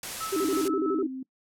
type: noise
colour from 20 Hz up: white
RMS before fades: -35 dBFS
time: 0.03-0.68 s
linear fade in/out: 2 ms
type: tone with tremolo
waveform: sine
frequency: 1304 Hz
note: E6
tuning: 19 cents flat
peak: -30 dBFS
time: 0.2-1.02 s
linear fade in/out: 10 ms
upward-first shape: triangle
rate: 6.1 Hz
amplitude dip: 75%
type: tone with vibrato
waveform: sine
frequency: 349.2 Hz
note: F4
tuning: in tune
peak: -24 dBFS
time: 0.32-1.07 s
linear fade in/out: 10 ms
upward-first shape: square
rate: 12 Hz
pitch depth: 190 cents each way
type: tone with pitch glide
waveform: sine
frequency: 277.2 to 261.6 Hz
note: C#4 to C4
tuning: 0 to 0 cents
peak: -33 dBFS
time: 0.42-1.23 s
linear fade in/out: 5 ms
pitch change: -100 cents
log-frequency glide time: 0.54-1.07 s
effects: noise-tail reverb RT60 0.1 s tail -22 dB re dry + low-pass 12000 Hz 12 dB/octave